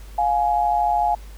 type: tone pair together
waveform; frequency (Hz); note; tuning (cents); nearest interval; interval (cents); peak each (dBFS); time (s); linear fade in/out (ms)
sine; 704.8 / 838; F5 / G#5; +16 / +15; minor third; 299; -20 / -19; 0.18-1.15; 5
effects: added 50 Hz sine -36 dBFS peak until 1.37 s + pink hiss -49 dBFS RMS until 1.37 s